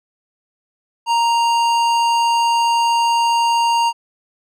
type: tone with hard clipping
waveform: sine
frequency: 932.3 Hz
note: A#5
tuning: in tune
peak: -15 dBFS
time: 1.06-3.93 s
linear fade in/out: 50 ms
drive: 14 dB
effects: none